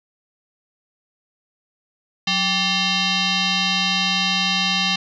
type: tone with frequency modulation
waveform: sine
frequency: 184.2 Hz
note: F#3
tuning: 7 cents flat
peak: -17 dBFS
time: 2.27-4.96 s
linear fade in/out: 5 ms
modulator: 973 Hz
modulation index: 4.5
effects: none